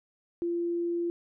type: tone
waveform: sine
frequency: 343.4 Hz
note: F4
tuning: 29 cents flat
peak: -27 dBFS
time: 0.42-1.1 s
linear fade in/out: 0 ms
effects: none